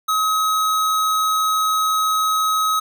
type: tone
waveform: square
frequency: 1273 Hz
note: D#6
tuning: 39 cents sharp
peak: -17 dBFS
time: 0.08-2.8 s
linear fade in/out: 10 ms
effects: none